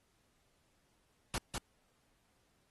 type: noise with echo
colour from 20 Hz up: pink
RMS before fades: -36 dBFS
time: 1.34-1.38 s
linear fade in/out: 0 ms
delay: 200 ms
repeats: 1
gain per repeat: -3 dB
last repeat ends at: 1.58 s
effects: pink hiss -75 dBFS RMS until 2.7 s + AAC 32 kbps